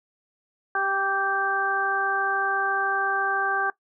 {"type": "harmonic tone with a mistuned harmonic", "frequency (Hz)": 392, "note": "G4", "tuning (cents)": 0, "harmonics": [1, 2, 3, 4], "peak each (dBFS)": [-33, -27, -28, -25], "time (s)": [0.75, 3.7], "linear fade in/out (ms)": 2, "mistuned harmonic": 3, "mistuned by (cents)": -15, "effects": ["noise-tail reverb RT60 0.1 s tail -18 dB re dry"]}